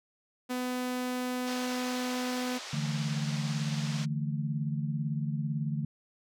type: tone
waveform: sawtooth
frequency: 250.6 Hz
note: B3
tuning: 25 cents sharp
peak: -27 dBFS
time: 0.49-2.59 s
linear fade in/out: 20 ms
type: band-pass noise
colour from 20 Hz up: white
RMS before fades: -42 dBFS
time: 1.46-4.06 s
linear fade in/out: 20 ms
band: 430 to 6000 Hz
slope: 24 dB/octave
type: chord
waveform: sine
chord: D suspended second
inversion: none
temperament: equal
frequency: 146.83 / 164.81 / 220 Hz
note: D3 / E3 / A3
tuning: 0 / 0 / 0 cents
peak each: -31 / -36 / -36 dBFS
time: 2.73-5.85 s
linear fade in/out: 5 ms
effects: none